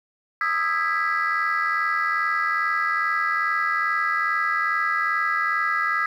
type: chord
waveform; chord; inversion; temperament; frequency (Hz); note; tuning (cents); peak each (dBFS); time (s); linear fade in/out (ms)
sine; E major seventh; third; just; 1236.1 / 1318.5 / 1648.1 / 1977.8; D#6 / E6 / G#6 / B6; -12 / 0 / -14 / +2; -25; 0.41-6.06; 2
effects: tanh soft clip ceiling -14 dBFS + 9-bit